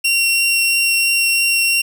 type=tone with vibrato; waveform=sawtooth; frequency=2743 Hz; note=F7; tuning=32 cents flat; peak=-10 dBFS; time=0.04-1.82 s; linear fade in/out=10 ms; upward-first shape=triangle; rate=3 Hz; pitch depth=8 cents each way; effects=none